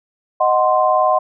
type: chord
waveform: sine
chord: C diminished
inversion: first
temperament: equal with one note detuned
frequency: 622.3 / 740 / 1043.5 Hz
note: Eb5 / Gb5 / C6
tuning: 0 / 0 / -5 cents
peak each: -16 dBFS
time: 0.4-1.19 s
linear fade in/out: 10 ms
effects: none